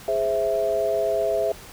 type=chord; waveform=sine; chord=Ab augmented; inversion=none; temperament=equal; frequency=415.3 / 523.3 / 659.3 Hz; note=Ab4 / C5 / E5; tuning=0 / 0 / 0 cents; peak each=-26 / -27 / -22 dBFS; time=0.08-1.52 s; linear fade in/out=2 ms; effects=pink hiss -43 dBFS RMS until 1.72 s